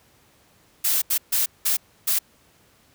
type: noise bursts at uneven times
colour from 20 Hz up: blue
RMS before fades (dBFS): -21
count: 5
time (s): 0.84-1.02 / 1.1-1.18 / 1.32-1.46 / 1.65-1.77 / 2.07-2.19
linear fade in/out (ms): 10
effects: pink hiss -58 dBFS RMS until 2.94 s + high-pass 60 Hz 12 dB/octave